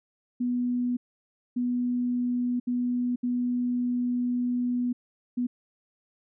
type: tone bursts at uneven times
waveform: sine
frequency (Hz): 245.5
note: B3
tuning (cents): -10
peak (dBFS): -24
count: 5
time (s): 0.4-0.97 / 1.56-2.6 / 2.67-3.16 / 3.23-4.93 / 5.37-5.47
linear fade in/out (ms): 10
effects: none